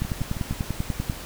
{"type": "two click trains", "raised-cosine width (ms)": 5, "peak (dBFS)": [-19, -13], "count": [4, 12], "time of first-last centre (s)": [[0.05, 0.526], [0.02, 1.098]], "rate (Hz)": [6.3, 10.2], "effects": ["pink hiss -38 dBFS RMS until 1.25 s"]}